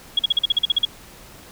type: tone bursts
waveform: sine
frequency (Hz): 3322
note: G#7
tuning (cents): 0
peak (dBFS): -13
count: 11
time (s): 0.17-0.852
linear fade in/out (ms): 5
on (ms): 22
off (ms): 44
effects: pink hiss -44 dBFS RMS until 1.51 s